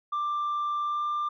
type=tone with pitch glide; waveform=sine; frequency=1182 to 1190.2 Hz; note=D6 to D6; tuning=+11 to +23 cents; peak=-24 dBFS; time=0.12-1.29 s; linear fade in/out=10 ms; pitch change=+12 cents; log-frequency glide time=0.83-1.04 s; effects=tanh soft clip ceiling -25 dBFS